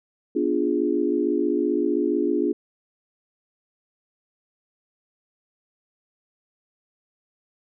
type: chord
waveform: sine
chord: B diminished seventh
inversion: none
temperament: equal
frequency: 246.9 / 293.7 / 349.2 / 415.3 Hz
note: B3 / D4 / F4 / Ab4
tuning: 0 / 0 / 0 / 0 cents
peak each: -28 / -24 / -24 / -26 dBFS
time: 0.35-2.53 s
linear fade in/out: 10 ms
effects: none